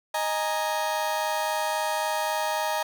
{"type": "chord", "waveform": "35% pulse", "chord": "D# suspended fourth", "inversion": "none", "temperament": "just", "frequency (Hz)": [622.3, 829.7, 933.4], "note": ["D#5", "G#5", "A#5"], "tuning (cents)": [0, -2, 2], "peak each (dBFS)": [-28, -29, -27], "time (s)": [0.14, 2.83], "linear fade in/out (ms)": 5, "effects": []}